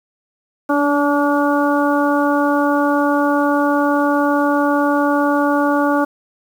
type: harmonic tone with a mistuned harmonic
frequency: 287.4 Hz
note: D4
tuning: 37 cents flat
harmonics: 1 / 2 / 3 / 4 / 5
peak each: -16 / -19 / -21 / -22 / -23 dBFS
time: 0.69-6.05 s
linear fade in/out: 10 ms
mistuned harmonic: 1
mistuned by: +15 cents
effects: 7-bit